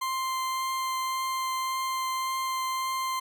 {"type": "tone with vibrato", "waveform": "40% pulse", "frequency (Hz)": 1046.5, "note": "C6", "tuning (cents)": 0, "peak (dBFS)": -27, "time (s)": [0.01, 3.2], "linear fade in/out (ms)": 10, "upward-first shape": "triangle", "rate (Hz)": 1.8, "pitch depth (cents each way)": 8, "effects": []}